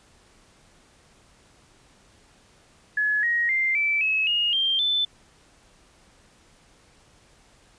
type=tone with pitch steps; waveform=sine; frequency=1700 / 1886.3 / 2093 / 2322 / 2577 / 2859 / 3172 / 3520 Hz; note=G#6 / A#6 / C7 / D7 / E7 / F7 / G7 / A7; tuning=+40 / +20 / 0 / -20 / -40 / +40 / +20 / 0 cents; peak=-20 dBFS; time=2.97-5.05 s; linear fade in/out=5 ms; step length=260 ms; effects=pink hiss -57 dBFS RMS until 7.78 s + resampled to 22050 Hz